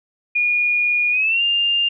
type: tone with pitch glide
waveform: sine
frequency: 2439 to 2802 Hz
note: D#7 to F7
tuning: -35 to +5 cents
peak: -15 dBFS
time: 0.35-1.89 s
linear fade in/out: 10 ms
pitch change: +240 cents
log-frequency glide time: 1.11-1.42 s
effects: none